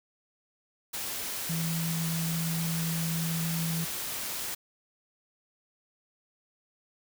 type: tone in noise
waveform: sine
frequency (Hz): 164.81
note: E3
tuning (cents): 0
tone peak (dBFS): -29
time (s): 1.49-3.85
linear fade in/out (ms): 10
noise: white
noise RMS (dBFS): -35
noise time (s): 0.93-4.55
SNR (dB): +3
effects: none